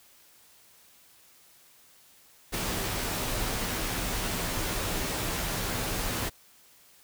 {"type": "noise with comb filter", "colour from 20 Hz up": "pink", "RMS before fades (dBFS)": -31, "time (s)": [2.52, 6.3], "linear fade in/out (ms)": 20, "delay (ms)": 14, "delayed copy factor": -0.5, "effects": ["white hiss -58 dBFS RMS until 7.03 s"]}